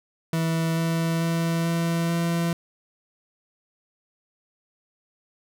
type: tone with pitch steps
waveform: 40% pulse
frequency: 163.5 / 164.83 / 166.17 / 167.52 / 168.88 Hz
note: E3 / E3 / E3 / E3 / E3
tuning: -14 / 0 / +14 / +28 / +42 cents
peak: -21 dBFS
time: 0.33-2.53 s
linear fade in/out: 2 ms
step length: 440 ms
effects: none